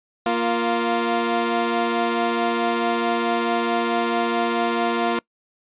15% pulse tone pair together, 234 / 348.7 Hz, A#3 / F4, +7 / -3 cents, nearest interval perfect fifth, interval 690 cents, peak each -16 dBFS, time 0.26-5.19 s, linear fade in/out 2 ms, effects noise-tail reverb RT60 0.1 s tail -24 dB re dry + resampled to 8000 Hz

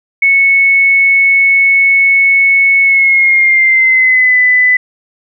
sine tone with pitch glide, 2206 to 1999.7 Hz, C#7 to B6, -9 to +21 cents, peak -5 dBFS, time 0.22-4.77 s, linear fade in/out 5 ms, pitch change -170 cents, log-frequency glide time 2.83-4.38 s, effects none

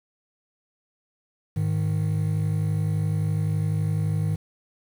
triangle tone pair together, 104 / 155.82 Hz, G#2 / D#3, +3 / +3 cents, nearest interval perfect fifth, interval 700 cents, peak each -22 dBFS, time 1.56-4.36 s, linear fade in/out 10 ms, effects tanh soft clip ceiling -12 dBFS + 8-bit

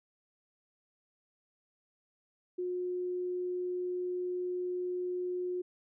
sine tone, 360.5 Hz, F#4, 45 cents flat, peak -32 dBFS, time 2.58-5.62 s, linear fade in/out 10 ms, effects none

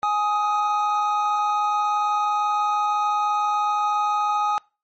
triangle tone pair together, 833.9 / 1253 Hz, G#5 / D#6, +7 / +12 cents, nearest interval perfect fifth, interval 705 cents, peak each -20 dBFS, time 0.03-4.58 s, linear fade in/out 0 ms, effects noise-tail reverb RT60 0.3 s tail -25 dB re dry + MP3 32 kbps

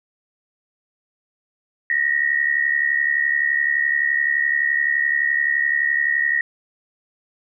sine tone pair together, 1851.3 / 1923 Hz, A#6 / B6, -12 / -47 cents, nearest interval minor second, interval 65 cents, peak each -19 / -20 dBFS, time 1.9-6.41 s, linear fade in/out 2 ms, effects none

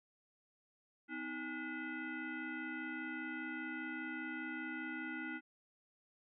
sine tone with frequency modulation, 883 Hz, A5, 6 cents sharp, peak -40 dBFS, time 1.08-5.41 s, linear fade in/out 50 ms, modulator 567 Hz, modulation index 2.3, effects none

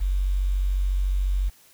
sine tone with quantisation, 47 Hz, F#1, 28 cents sharp, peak -20 dBFS, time 0-1.5 s, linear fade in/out 20 ms, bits 8, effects white hiss -55 dBFS RMS until 1.73 s

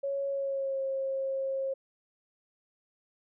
sine tone with pitch glide, 554.4 to 537.7 Hz, C#5 to C5, 0 to +47 cents, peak -29 dBFS, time 0.03-1.74 s, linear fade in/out 10 ms, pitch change -53 cents, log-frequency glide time 0.29-0.81 s, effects none

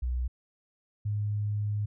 sine tone pair in turn, 61.8 / 104.19 Hz, B1 / G#2, +2 / +6 cents, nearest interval major sixth, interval 904 cents, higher second, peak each -27 dBFS, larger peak neither, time 0.02-0.28 / 1.05-1.86 s, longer second, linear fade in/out 10 ms, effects none

